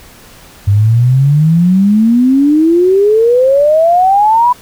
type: exponential sweep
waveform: sine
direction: up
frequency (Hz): 98 to 1000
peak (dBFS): -5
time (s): 0.67-4.53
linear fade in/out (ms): 10
effects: pink hiss -38 dBFS RMS until 4.61 s